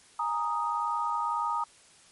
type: chord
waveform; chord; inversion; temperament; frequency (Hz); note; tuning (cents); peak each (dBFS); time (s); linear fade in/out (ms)
sine; Ab suspended second; none; equal; 830.6 / 932.3 / 1244.5; Ab5 / Bb5 / Eb6; 0 / 0 / 0; -36 / -30 / -30; 0.19-1.64; 5
effects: white hiss -57 dBFS RMS until 2.11 s + MP3 48 kbps